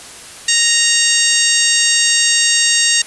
harmonic tone with a mistuned harmonic, 932.3 Hz, A#5, in tune, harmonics 2 / 3 / 4 / 5 / 6 / 7 / 8 / 9, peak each -19 / -19 / -19 / -19 / -19 / -19 / -19 / -19 dBFS, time 0.48-3.02 s, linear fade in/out 5 ms, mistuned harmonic 5, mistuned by -22 cents, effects white hiss -34 dBFS RMS until 3.06 s + resampled to 24000 Hz

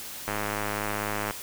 click train, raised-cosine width 0.5 ms, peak -14 dBFS, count 108, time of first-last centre 0.28-1.309 s, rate 104 Hz, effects white hiss -39 dBFS RMS until 1.42 s

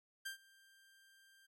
sawtooth tone with ADSR envelope, 1583 Hz, G6, 17 cents sharp, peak -37 dBFS, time 0.25-1.47 s, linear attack 12 ms, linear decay 110 ms, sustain -24 dB, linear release 17 ms, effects AAC 64 kbps

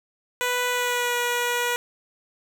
10% pulse tone with pitch glide, 493.9 to 483.7 Hz, B4 to B4, 0 to -36 cents, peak -14 dBFS, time 0.41-1.76 s, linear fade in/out 0 ms, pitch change -36 cents, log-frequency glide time 0.7-1.16 s, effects none

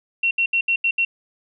sine tone bursts at uneven times, 2728 Hz, F7, 41 cents flat, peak -16 dBFS, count 6, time 0.23-0.31 / 0.38-0.46 / 0.53-0.61 / 0.68-0.76 / 0.84-0.91 / 0.98-1.05 s, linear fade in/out 5 ms, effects none

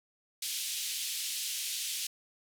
pink band-pass noise, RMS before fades -36 dBFS, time 0.42-2.07 s, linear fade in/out 5 ms, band 2900 to 14000 Hz, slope 24 dB/octave, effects none

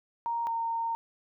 sine tone pair in turn, 932.3 / 918.4 Hz, A#5 / A#5, 0 / -26 cents, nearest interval unison, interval 26 cents, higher first, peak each -28 dBFS, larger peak neither, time 0.26-0.47 / 0.47-0.95 s, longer second, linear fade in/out 0 ms, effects none

